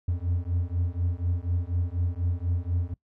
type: beating tone pair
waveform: triangle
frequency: 85.5 / 89.6 Hz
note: F2 / F2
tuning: -36 / +45 cents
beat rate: 4.1 Hz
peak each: -26 dBFS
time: 0.08-2.94 s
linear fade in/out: 5 ms
effects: noise-tail reverb RT60 0.1 s tail -22 dB re dry